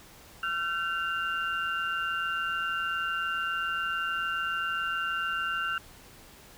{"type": "tone cluster", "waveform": "sine", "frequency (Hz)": [1364, 1531, 2792], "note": ["F6", "G6", "F7"], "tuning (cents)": [-41, -41, -1], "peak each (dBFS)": [-31, -32, -36], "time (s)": [0.43, 5.78], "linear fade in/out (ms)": 2, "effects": ["pink hiss -52 dBFS RMS until 6.57 s"]}